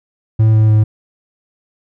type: tone with pitch steps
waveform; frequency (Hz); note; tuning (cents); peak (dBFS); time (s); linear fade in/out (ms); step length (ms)
triangle; 110 / 108.86 / 107.74; A2 / A2 / A2; 0 / -18 / -36; -5; 0.39-0.84; 10; 150
effects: none